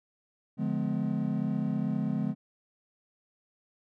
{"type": "chord", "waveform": "triangle", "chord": "D diminished seventh", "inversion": "none", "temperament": "just", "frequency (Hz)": [146.83, 176.2, 211.4, 253.7], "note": ["D3", "F3", "Ab3", "Cb4"], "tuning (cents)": [0, 16, 31, 47], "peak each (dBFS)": [-32, -32, -29, -32], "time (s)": [0.57, 2.35], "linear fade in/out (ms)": 50, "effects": []}